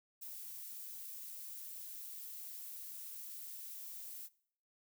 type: noise with ADSR envelope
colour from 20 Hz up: violet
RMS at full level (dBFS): -45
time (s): 0.21-4.29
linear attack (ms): 20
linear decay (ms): 6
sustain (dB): -3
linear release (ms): 38
effects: noise-tail reverb RT60 0.6 s tail -21 dB re dry